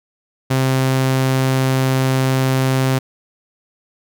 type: tone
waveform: sawtooth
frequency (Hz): 131.7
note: C3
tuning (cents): +12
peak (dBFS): -10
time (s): 0.5-2.99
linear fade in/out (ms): 10
effects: none